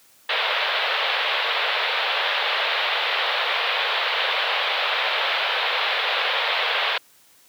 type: band-pass noise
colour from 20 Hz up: white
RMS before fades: -23 dBFS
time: 0.29-6.98 s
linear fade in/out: 5 ms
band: 470 to 3800 Hz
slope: 48 dB/octave
effects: white hiss -55 dBFS RMS until 7.48 s + high-pass 100 Hz 12 dB/octave